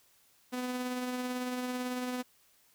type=tone with tremolo; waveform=sawtooth; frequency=250.2 Hz; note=B3; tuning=23 cents sharp; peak=-28 dBFS; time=0.52-2.23 s; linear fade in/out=20 ms; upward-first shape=triangle; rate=18 Hz; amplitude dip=35%; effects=white hiss -66 dBFS RMS until 2.74 s